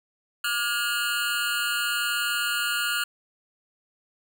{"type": "tone with amplitude modulation", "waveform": "25% pulse", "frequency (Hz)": 1423, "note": "F6", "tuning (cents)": 32, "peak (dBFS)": -17, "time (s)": [0.44, 3.04], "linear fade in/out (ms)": 5, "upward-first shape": "sine", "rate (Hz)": 239, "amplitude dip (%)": 80, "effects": []}